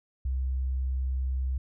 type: tone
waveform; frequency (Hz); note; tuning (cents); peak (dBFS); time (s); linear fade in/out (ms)
sine; 65; C2; -11; -26; 0.25-1.58; 5
effects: none